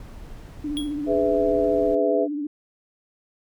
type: noise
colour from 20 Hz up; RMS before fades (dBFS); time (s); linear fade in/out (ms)
brown; -39; 0-1.95; 2
type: tone with vibrato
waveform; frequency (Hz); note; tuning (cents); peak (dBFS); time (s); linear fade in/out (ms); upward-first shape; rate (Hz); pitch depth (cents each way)
sine; 293.7; D4; 0; -25; 0.64-2.47; 5; triangle; 15; 65
type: tone with exponential decay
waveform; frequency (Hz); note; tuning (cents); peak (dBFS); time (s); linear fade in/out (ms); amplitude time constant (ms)
square; 3322; G#7; 0; -26; 0.77-0.96; 0; 41
type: chord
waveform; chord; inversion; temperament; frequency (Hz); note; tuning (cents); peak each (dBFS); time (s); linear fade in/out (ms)
sine; E major; first; equal with one note detuned; 415.3 / 502.2 / 659.3; G#4 / B4 / E5; 0 / +29 / 0; -23; 1.06-2.28; 50
effects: none